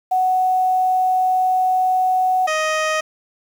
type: tone pair in turn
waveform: sine / 15% pulse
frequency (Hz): 743 / 624.8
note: F#5 / D#5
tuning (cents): +7 / +7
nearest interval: minor third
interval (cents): 300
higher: first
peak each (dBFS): -14 / -11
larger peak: second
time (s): 0.11-2.47 / 2.47-3.01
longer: first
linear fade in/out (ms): 10
effects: low-pass 7000 Hz 12 dB/octave + 7-bit